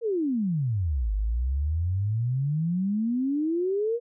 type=exponential two-way sweep; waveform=sine; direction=down then up; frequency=484.1 to 49 to 484.1 Hz; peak=-23 dBFS; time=0.01-4 s; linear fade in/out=50 ms; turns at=1.13 s; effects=none